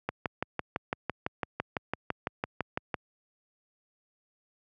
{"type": "click train", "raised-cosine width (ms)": 0.5, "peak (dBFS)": -14, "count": 18, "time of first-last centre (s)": [0.09, 2.942], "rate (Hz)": 5.96, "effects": ["high-pass 80 Hz 12 dB/octave"]}